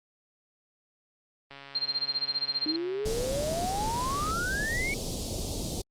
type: click train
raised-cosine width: 0.3 ms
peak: -29 dBFS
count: 390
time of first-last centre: 1.51-4.309 s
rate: 139 Hz
type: tone with tremolo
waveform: sine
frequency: 4186 Hz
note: C8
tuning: in tune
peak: -24 dBFS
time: 1.75-2.76 s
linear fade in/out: 2 ms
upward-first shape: sine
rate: 15 Hz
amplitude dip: 95%
type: exponential sweep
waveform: sine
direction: up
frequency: 301.9 to 2268 Hz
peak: -29 dBFS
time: 2.66-4.94 s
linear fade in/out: 2 ms
type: band-stop noise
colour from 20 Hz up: pink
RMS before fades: -33 dBFS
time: 3.05-5.82 s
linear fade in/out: 10 ms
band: 670 to 3800 Hz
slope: 24 dB/octave
effects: low-pass 10000 Hz 12 dB/octave + Opus 32 kbps